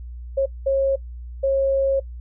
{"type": "tone bursts at uneven times", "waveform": "sine", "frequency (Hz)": 543, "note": "C#5", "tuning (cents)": -36, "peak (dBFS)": -16, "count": 3, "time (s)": [[0.37, 0.46], [0.66, 0.96], [1.43, 2]], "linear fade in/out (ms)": 10, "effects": ["noise-tail reverb RT60 0.1 s tail -24 dB re dry", "added 60 Hz sine -32 dBFS peak until 2.2 s"]}